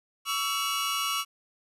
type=tone cluster; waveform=sawtooth; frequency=1125 / 1326 / 2882 Hz; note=C#6 / E6 / F#7; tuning=+25 / +10 / -46 cents; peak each=-28 dBFS; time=0.25-1.25 s; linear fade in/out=50 ms; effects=resampled to 32000 Hz + 10-bit